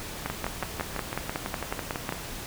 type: two click trains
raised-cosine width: 0.5 ms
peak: -15 / -13 dBFS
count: 12 / 11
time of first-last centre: 0.3-2.124 / 0.26-2.092 s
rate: 6.03 / 5.46 Hz
effects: pink hiss -38 dBFS RMS until 2.46 s